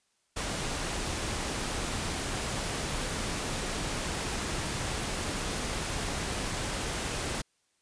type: noise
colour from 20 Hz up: pink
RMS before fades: -33 dBFS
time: 0.36-7.42 s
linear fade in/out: 10 ms
effects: white hiss -73 dBFS RMS until 7.81 s + resampled to 22050 Hz